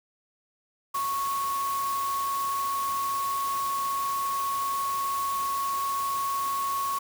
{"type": "tone in noise", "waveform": "sine", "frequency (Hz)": 1104, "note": "C#6", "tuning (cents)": -7, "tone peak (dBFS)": -26, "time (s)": [0.94, 6.99], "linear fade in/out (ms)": 10, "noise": "white", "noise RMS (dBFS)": -38, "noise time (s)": [0.94, 6.99], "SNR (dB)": 9, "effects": []}